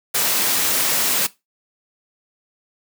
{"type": "noise", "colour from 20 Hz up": "white", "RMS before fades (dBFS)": -19, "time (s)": [0.14, 1.27], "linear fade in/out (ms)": 10, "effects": ["noise-tail reverb RT60 0.2 s tail -18 dB re dry", "high-pass 150 Hz 12 dB/octave"]}